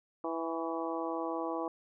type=harmonic tone with a mistuned harmonic; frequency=164.81 Hz; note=E3; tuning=in tune; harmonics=2 / 3 / 4 / 5 / 6 / 7; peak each=-37 / -39 / -40 / -41 / -42 / -42 dBFS; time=0.24-1.68 s; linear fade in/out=2 ms; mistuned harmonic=7; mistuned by=-30 cents; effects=none